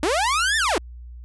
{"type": "linear two-way sweep", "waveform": "sawtooth", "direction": "up then down", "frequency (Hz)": [277.4, 1830, 277.4], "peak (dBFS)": -15, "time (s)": [0.03, 0.78], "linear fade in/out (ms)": 0, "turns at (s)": 0.57, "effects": ["added 60 Hz sine -36 dBFS peak until 1.24 s", "resampled to 24000 Hz"]}